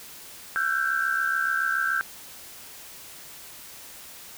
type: tone cluster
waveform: sine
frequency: 1343 / 1512 / 1579 Hz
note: E6 / F#6 / G6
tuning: +32 / +37 / +12 cents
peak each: -29 / -28 / -25 dBFS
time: 0.56-2.01 s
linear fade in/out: 0 ms
effects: white hiss -44 dBFS RMS until 4.37 s